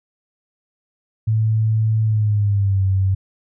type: tone with pitch glide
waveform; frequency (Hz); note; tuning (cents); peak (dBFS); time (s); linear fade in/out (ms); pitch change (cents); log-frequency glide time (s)
sine; 110 to 95.76; A2 to G2; 0 to -40; -14; 1.27-3.15; 10; -240; 2.04-2.84
effects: none